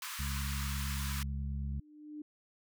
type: high-pass noise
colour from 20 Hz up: pink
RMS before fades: -42 dBFS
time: 0.02-1.23 s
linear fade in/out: 2 ms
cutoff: 960 Hz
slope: 96 dB/octave
type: harmonic tone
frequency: 69.2 Hz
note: C#2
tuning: 2 cents flat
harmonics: 1 / 2 / 3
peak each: -35 / -41 / -45 dBFS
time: 0.19-1.8 s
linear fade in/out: 5 ms
type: tone with exponential growth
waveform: sine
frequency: 300.4 Hz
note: D4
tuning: 39 cents sharp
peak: -39 dBFS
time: 1.43-2.22 s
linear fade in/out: 5 ms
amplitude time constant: 170 ms
effects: none